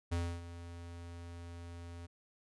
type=tone with ADSR envelope; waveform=square; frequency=85.7 Hz; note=F2; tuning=32 cents flat; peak=-32 dBFS; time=0.11-2.07 s; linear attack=17 ms; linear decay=280 ms; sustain=-14 dB; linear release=17 ms; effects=resampled to 24000 Hz